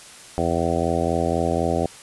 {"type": "harmonic tone", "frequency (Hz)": 84, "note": "E2", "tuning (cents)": 33, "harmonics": [1, 2, 3, 4, 5, 6, 7, 8, 9], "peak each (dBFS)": [-28, -28, -28, -28, -28, -28, -28, -28, -28], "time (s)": [0.38, 1.86], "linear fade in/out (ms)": 0, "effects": ["white hiss -43 dBFS RMS until 2.02 s", "resampled to 24000 Hz"]}